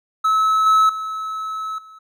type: tone with level steps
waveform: triangle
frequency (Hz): 1296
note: E6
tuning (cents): -30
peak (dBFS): -12 / -9 / -22 / -38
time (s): 0.24-1.99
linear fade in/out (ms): 10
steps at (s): 0.66 / 0.89 / 1.78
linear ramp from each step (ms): 5
effects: none